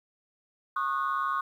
sine tone cluster, 1093 / 1232 / 1468 Hz, C#6 / D#6 / F#6, -25 / -17 / -14 cents, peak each -28 / -30 / -34 dBFS, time 0.76-1.41 s, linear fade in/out 5 ms, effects tanh soft clip ceiling -20 dBFS + 10-bit

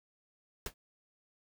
pink noise with exponential decay, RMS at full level -34 dBFS, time 0.66-0.74 s, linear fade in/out 2 ms, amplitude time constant 16 ms, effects none

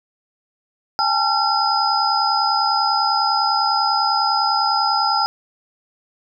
sine tone cluster, 807 / 877 / 1359 / 5000 Hz, G#5 / A5 / F6 / D#8, -50 / -6 / -48 / +8 cents, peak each -21 dBFS, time 0.99-5.26 s, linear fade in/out 0 ms, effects none

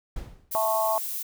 brown noise with exponential decay, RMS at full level -31 dBFS, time 0.16-0.57 s, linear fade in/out 5 ms, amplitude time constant 87 ms
violet noise, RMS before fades -32 dBFS, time 0.51-1.23 s, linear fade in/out 10 ms
harmonic tone, 220 Hz, A3, in tune, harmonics 3 / 4 / 5, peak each -25 / -27 / -29 dBFS, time 0.55-0.98 s, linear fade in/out 0 ms
effects none

